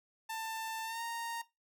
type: tone with pitch glide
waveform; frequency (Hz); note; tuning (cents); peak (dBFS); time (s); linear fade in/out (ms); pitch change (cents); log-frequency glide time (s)
sawtooth; 891 to 927.8; A5 to A#5; +22 to -8; -34; 0.29-1.42; 10; +70; 0.84-1.02
effects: noise-tail reverb RT60 0.2 s tail -17 dB re dry